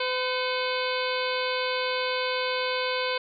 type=harmonic tone with a mistuned harmonic; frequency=508 Hz; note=B4; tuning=49 cents sharp; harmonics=1 / 2 / 3 / 4 / 5 / 6 / 7 / 8 / 9; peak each=-29 / -32 / -34 / -35 / -36 / -37 / -37 / -38 / -39 dBFS; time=0-3.18 s; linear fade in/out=5 ms; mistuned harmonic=4; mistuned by=+130 cents; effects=none